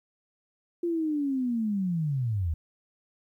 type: linear sweep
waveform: sine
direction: down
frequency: 349.2 to 74.4 Hz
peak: -25 dBFS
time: 0.83-2.54 s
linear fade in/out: 5 ms
effects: 11-bit